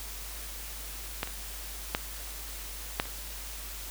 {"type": "clicks", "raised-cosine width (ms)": 0.3, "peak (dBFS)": [-13, -23, -10, -9, -27], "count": 5, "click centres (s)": [1.231, 1.274, 1.949, 2.999, 3.055], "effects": ["added 50 Hz sine -42 dBFS peak until 3.9 s", "white hiss -42 dBFS RMS until 3.9 s"]}